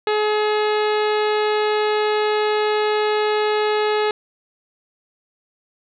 harmonic tone with a mistuned harmonic, 424.2 Hz, G#4, 37 cents sharp, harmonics 1 / 2 / 3 / 4 / 5 / 6 / 7 / 8 / 9 / 10, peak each -18 / -24 / -28 / -30 / -32 / -34 / -35 / -36 / -37 / -38 dBFS, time 0.07-4.11 s, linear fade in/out 2 ms, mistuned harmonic 7, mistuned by -43 cents, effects none

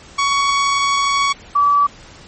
sawtooth / sine tone pair in turn, 1120 / 1150.8 Hz, C#6 / D6, +18 / -36 cents, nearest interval unison, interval 46 cents, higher second, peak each -10 dBFS, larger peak neither, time 0.18-1.33 / 1.55-1.87 s, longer first, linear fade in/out 10 ms, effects pink hiss -41 dBFS RMS until 2.27 s + MP3 32 kbps

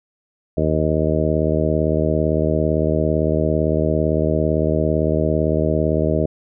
harmonic tone, 77.78 Hz, D#2, in tune, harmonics 1 / 2 / 3 / 4 / 5 / 6 / 7 / 8, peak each -23 / -22 / -25 / -24 / -24 / -25 / -27 / -23 dBFS, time 0.57-6.26 s, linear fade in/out 5 ms, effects none

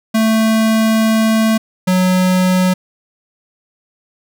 square tone pair in turn, 221.3 / 184.12 Hz, A3 / F#3, +10 / -8 cents, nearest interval minor third, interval 318 cents, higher first, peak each -11 dBFS, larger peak neither, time 0.14-1.58 / 1.87-2.74 s, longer first, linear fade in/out 10 ms, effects none

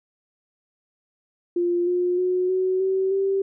sine tone with pitch steps, 349.2 / 356.9 / 364.9 / 373 / 381.2 / 389.7 Hz, F4 / F4 / F#4 / F#4 / G4 / G4, 0 / +38 / -24 / +14 / -48 / -10 cents, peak -19 dBFS, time 1.56-3.42 s, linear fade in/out 5 ms, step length 310 ms, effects none

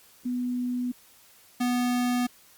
sine / square tone pair in turn, 247.3 / 246 Hz, B3 / B3, +3 / -7 cents, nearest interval unison, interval 10 cents, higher first, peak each -26 / -24 dBFS, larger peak second, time 0.25-0.92 / 1.6-2.27 s, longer neither, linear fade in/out 10 ms, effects white hiss -56 dBFS RMS until 2.57 s + Opus 48 kbps

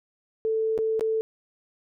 sine tone with dropouts, 442.3 Hz, A4, 9 cents sharp, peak -22 dBFS, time 0.45-1.21 s, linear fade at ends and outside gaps 0 ms, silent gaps 0.778-0.788 / 0.995-1.009 s, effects none

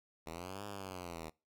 5% pulse linear two-way sweep, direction up then down, 78.1 to 103.5 to 78.1 Hz, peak -32 dBFS, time 0.26-1.3 s, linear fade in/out 10 ms, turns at 0.65 s, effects noise-tail reverb RT60 0.3 s tail -25 dB re dry

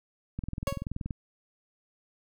click train, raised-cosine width 5 ms, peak -21 dBFS, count 16, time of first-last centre 0.39-1.108 s, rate 20.9 Hz
30% pulse tone with exponential decay, 554.4 Hz, C#5, in tune, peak -24 dBFS, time 0.67-0.84 s, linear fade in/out 1 ms, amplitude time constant 36 ms
effects none

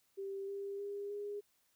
sine tone with pitch steps, 392 / 397.9 / 404 / 410.1 Hz, G4 / G4 / G#4 / G#4, 0 / +26 / -48 / -22 cents, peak -39 dBFS, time 0.17-1.41 s, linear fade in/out 20 ms, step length 310 ms, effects white hiss -75 dBFS RMS until 1.75 s

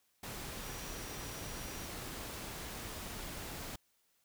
sine tone in noise, 5780 Hz, F#8, 41 cents flat, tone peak -54 dBFS, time 0.63-1.86 s, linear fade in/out 5 ms, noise pink, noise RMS -44 dBFS, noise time 0.23-3.76 s, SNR -13 dB, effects white hiss -75 dBFS RMS until 4.24 s

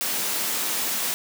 white high-pass noise, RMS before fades -26 dBFS, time 0.01-1.14 s, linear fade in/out 0 ms, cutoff 150 Hz, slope 96 dB/octave, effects none

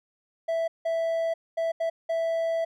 triangle tone bursts at uneven times, 659.3 Hz, E5, in tune, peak -22 dBFS, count 5, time 0.48-0.68 / 0.85-1.34 / 1.57-1.72 / 1.8-1.9 / 2.09-2.65 s, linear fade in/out 10 ms, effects none

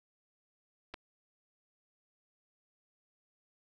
clicks, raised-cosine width 0.3 ms, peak -30 / -26 dBFS, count 2, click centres 0.939 / 0.942 s, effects none

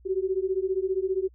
sine beating tone pair, 371.3 / 386.3 Hz, F#4 / G4, +6 / -25 cents, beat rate 15 Hz, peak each -27 dBFS, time 0.05-1.29 s, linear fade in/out 20 ms, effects added 60 Hz sine -52 dBFS peak until 1.34 s

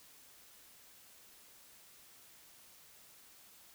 silence, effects white hiss -60 dBFS RMS until 3.74 s

